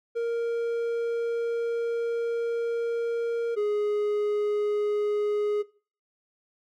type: tone pair in turn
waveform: triangle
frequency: 466.2 / 416.6 Hz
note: A#4 / G#4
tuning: 0 / +5 cents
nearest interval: major second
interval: 195 cents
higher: first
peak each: -23 / -21 dBFS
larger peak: second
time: 0.15-3.56 / 3.56-5.63 s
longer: first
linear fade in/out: 20 ms
effects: noise-tail reverb RT60 0.4 s tail -20 dB re dry